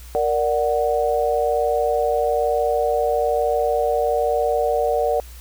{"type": "chord", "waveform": "sine", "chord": "Bb augmented", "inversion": "none", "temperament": "equal", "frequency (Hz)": [466.2, 587.3, 740], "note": ["Bb4", "D5", "F#5"], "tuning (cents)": [0, 0, 0], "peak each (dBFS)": [-21, -21, -22], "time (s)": [0.15, 5.2], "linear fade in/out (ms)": 0, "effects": ["added 60 Hz sine -37 dBFS peak until 5.4 s", "white hiss -46 dBFS RMS until 5.4 s"]}